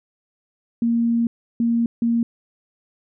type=tone bursts at uneven times; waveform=sine; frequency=233.1 Hz; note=A#3; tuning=in tune; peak=-16 dBFS; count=3; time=0.82-1.27 / 1.6-1.86 / 2.02-2.23 s; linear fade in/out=2 ms; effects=none